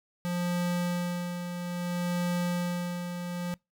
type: tone with tremolo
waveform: square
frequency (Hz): 176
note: F3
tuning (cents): +14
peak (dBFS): -27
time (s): 0.25-3.54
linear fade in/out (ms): 0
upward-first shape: sine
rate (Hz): 0.6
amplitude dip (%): 55
effects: noise-tail reverb RT60 0.2 s tail -25 dB re dry